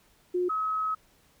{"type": "tone pair in turn", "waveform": "sine", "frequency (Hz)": [359.1, 1279.7], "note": ["F4", "D#6"], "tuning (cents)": [48, 48], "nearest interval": "octave + minor seventh", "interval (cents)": 2200, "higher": "second", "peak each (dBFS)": [-24, -26], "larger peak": "first", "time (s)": [[0.34, 0.49], [0.49, 0.95]], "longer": "second", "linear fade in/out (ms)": 10, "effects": ["pink hiss -63 dBFS RMS until 1.4 s"]}